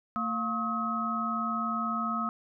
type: tone cluster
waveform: sine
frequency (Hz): 226.4 / 702 / 1089 / 1275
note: A3 / F5 / C#6 / D#6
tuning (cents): +50 / +9 / -31 / +42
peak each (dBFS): -33 / -39 / -39 / -30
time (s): 0.16-2.29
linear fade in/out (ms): 0
effects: none